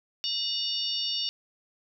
harmonic tone with a mistuned harmonic, 910 Hz, A#5, 42 cents flat, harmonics 3 / 4 / 5 / 6, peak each -33 / -33 / -33 / -33 dBFS, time 0.24-1.29 s, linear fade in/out 0 ms, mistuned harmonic 3, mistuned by +100 cents, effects none

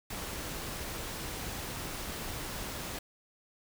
pink noise, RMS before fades -39 dBFS, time 0.1-2.99 s, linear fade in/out 5 ms, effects none

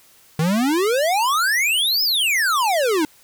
square exponential two-way sweep, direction up then down, 151 to 5274 to 292.5 Hz, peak -17 dBFS, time 0.39-3.05 s, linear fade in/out 2 ms, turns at 2.03 s, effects white hiss -52 dBFS RMS until 3.23 s

